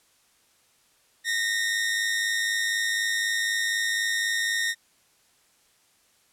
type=tone pair together; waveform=sawtooth; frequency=1843 / 1947 Hz; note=A#6 / B6; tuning=-20 / -25 cents; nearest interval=minor second; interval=95 cents; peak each=-21 / -28 dBFS; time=1.24-4.75 s; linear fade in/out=50 ms; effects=white hiss -63 dBFS RMS until 6.32 s + low-pass 11000 Hz 12 dB/octave